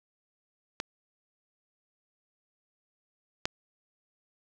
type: clicks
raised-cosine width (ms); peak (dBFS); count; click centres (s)
0.2; -14 / -10; 2; 0.801 / 3.455
effects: none